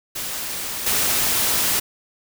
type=noise with level steps; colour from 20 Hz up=white; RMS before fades=-28 / -20 dBFS; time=0.15-1.8 s; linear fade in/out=10 ms; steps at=0.86 s; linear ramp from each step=5 ms; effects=none